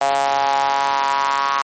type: tone with high-pass filter sweep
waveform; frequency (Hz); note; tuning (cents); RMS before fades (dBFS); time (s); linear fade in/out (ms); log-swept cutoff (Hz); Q
sawtooth; 138.59; C#3; 0; -18; 0.01-1.62; 5; 720 to 1100; 6.1
effects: MP3 32 kbps